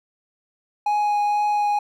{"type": "tone with vibrato", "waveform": "triangle", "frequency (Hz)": 830.6, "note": "G#5", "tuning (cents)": 0, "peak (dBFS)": -16, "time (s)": [0.86, 1.79], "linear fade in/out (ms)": 5, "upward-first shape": "triangle", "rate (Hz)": 2.1, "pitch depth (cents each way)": 10, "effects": []}